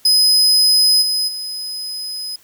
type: tone with level steps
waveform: 40% pulse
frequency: 5040 Hz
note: D#8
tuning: 21 cents sharp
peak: -9 / -15 / -23 dBFS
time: 0.05-2.36 s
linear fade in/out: 5 ms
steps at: 1.01 / 1.27 s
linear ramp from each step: 20 ms
effects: white hiss -51 dBFS RMS until 2.43 s